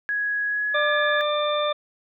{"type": "tone with pitch glide", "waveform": "sine", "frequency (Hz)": [1667, 1706], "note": ["G#6", "G#6"], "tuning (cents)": [6, 46], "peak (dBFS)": -22, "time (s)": [0.09, 1.21], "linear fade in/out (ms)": 0, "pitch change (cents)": 40, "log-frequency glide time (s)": [0.46, 0.9]}
{"type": "harmonic tone", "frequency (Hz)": 595, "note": "D5", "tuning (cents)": 22, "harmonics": [1, 2, 3, 4, 6], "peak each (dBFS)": [-23, -26, -38, -36, -29], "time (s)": [0.74, 1.73], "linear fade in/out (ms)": 10}
{"effects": []}